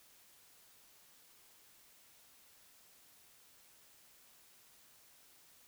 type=silence; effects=white hiss -64 dBFS RMS until 5.67 s